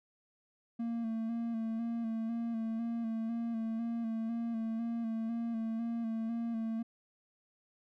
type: tone with vibrato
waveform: triangle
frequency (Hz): 228.2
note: A#3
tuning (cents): -37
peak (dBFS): -31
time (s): 0.79-6.83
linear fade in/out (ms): 10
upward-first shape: square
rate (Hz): 2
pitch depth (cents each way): 29
effects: none